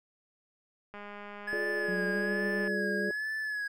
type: click train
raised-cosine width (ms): 0.5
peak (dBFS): -30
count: 357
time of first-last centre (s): 0.94-2.677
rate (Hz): 205
type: tone with vibrato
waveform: triangle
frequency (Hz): 1692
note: G#6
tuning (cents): +32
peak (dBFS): -30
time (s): 1.47-3.68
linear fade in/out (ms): 10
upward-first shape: sine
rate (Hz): 1.2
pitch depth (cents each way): 59
type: chord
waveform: sine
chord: D diminished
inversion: first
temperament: just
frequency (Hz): 352.4 / 422.9 / 587.3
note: F4 / Ab4 / D5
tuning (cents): +16 / +31 / 0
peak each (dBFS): -38 / -35 / -38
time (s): 1.53-3.11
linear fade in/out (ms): 0
type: tone with pitch glide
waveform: sine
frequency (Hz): 185.7 to 197.88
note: F#3 to G3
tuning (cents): +7 to +17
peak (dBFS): -34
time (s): 1.88-3.1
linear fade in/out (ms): 10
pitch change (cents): +110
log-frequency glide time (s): 2.06-2.18
effects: none